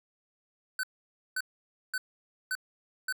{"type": "tone bursts", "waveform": "square", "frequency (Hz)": 1515, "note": "F#6", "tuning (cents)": 40, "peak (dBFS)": -30, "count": 5, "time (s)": [0.79, 3.125], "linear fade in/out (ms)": 2, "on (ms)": 43, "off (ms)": 530, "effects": []}